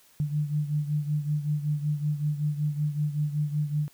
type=beating tone pair; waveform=sine; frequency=147.9 / 153.2 Hz; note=D3 / D#3; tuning=+13 / -27 cents; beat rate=5.3 Hz; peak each=-26 / -31 dBFS; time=0.2-3.88 s; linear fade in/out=0 ms; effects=white hiss -59 dBFS RMS until 3.93 s